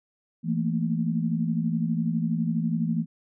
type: tone cluster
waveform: sine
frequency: 166.1 / 221.3 / 233.4 Hz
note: E3 / A3 / A#3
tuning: +13 / +10 / +2 cents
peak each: -26 / -28 / -29 dBFS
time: 0.43-3.06 s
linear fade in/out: 50 ms
effects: none